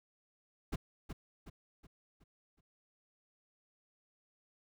brown noise with echo, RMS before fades -35 dBFS, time 0.72-0.76 s, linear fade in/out 10 ms, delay 370 ms, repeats 5, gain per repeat -7 dB, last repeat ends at 2.61 s, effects none

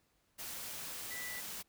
sine tone in noise, 1975.5 Hz, B6, in tune, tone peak -43 dBFS, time 1.1-1.41 s, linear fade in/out 20 ms, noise white, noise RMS -44 dBFS, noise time 0.38-1.63 s, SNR -2 dB, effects pink hiss -75 dBFS RMS until 1.68 s

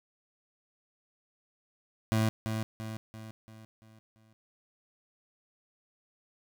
25% pulse tone with echo, 110 Hz, A2, in tune, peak -21 dBFS, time 2.12-2.29 s, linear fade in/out 0 ms, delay 340 ms, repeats 6, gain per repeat -6 dB, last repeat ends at 4.33 s, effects none

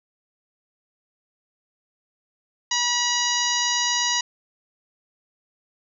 harmonic tone with a mistuned harmonic, 968 Hz, B5, 35 cents flat, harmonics 1 / 2 / 3 / 4 / 5 / 6 / 7, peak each -28 / -28 / -28 / -28 / -28 / -28 / -28 dBFS, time 2.71-4.21 s, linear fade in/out 5 ms, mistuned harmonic 7, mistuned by -26 cents, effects none

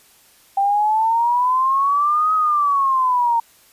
sine exponential two-way sweep, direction up then down, 784 to 1272 to 918 Hz, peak -14 dBFS, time 0.57-3.4 s, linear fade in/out 5 ms, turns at 2.34 s, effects white hiss -52 dBFS RMS until 3.72 s + resampled to 32000 Hz

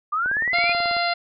sine linear sweep, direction up, 1174.7 to 2489 Hz, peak -20 dBFS, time 0.12-0.73 s, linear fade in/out 10 ms
click train, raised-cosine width 1 ms, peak -22 dBFS, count 14, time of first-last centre 0.26-0.967 s, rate 18.4 Hz
harmonic tone, 693 Hz, F5, 14 cents flat, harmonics 1 / 2 / 3 / 4 / 5 / 6 / 7, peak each -23 / -27 / -27 / -33 / -36 / -28 / -35 dBFS, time 0.53-1.14 s, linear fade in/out 10 ms
effects none

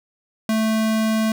square tone, 220 Hz, A3, in tune, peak -18 dBFS, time 0.49-1.32 s, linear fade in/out 2 ms, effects none

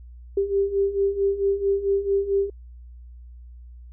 sine beating tone pair, 392.8 / 397.3 Hz, G4 / G4, +4 / +23 cents, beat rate 4.5 Hz, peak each -25 / -21 dBFS, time 0.37-2.5 s, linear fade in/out 5 ms, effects added 60 Hz sine -40 dBFS peak until 3.92 s

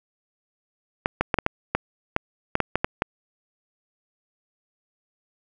clicks, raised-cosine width 0.5 ms, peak -5 dBFS, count 12, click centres 1.059 / 1.21 / 1.342 / 1.387 / 1.464 / 1.75 / 2.164 / 2.554 / 2.603 / 2.756 / 2.845 / 3.021 s, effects none

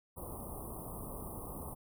pink band-stop noise, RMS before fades -44 dBFS, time 0.16-1.75 s, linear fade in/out 20 ms, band 1200 to 9000 Hz, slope 96 dB/octave, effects none

